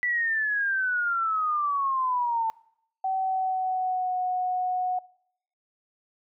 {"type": "exponential sweep", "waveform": "sine", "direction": "down", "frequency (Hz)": [1975.5, 888], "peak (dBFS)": -23, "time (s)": [0.03, 2.5], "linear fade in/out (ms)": 0}
{"type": "tone with pitch glide", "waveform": "sine", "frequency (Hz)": [762, 733.1], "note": ["G5", "F#5"], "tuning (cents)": [-49, -16], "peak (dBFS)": -24, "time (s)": [3.04, 4.99], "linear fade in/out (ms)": 5, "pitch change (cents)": -67, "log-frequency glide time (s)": [3.17, 4.17]}
{"effects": ["noise-tail reverb RT60 0.7 s tail -23 dB re dry"]}